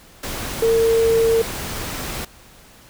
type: tone in noise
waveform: sine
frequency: 454.8 Hz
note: A#4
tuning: 43 cents flat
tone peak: -13 dBFS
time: 0.62-1.42 s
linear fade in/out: 5 ms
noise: pink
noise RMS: -28 dBFS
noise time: 0.23-2.25 s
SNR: +12 dB
effects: pink hiss -47 dBFS RMS until 2.89 s